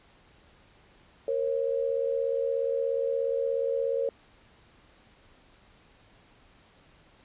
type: tone pair together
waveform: sine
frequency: 466.2 / 543.1 Hz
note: A#4 / C#5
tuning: 0 / -36 cents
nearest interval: minor third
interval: 264 cents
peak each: -28 dBFS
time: 1.28-4.09 s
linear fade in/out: 2 ms
effects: pink hiss -59 dBFS RMS until 7.24 s + resampled to 8000 Hz